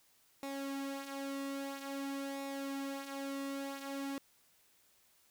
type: tone with flanger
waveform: sawtooth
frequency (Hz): 275.5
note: C#4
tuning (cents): -11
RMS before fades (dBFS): -41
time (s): 0.43-4.18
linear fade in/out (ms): 0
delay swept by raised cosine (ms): 0.64 to 4.94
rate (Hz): 0.5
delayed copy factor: -0.55
effects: white hiss -69 dBFS RMS until 5.3 s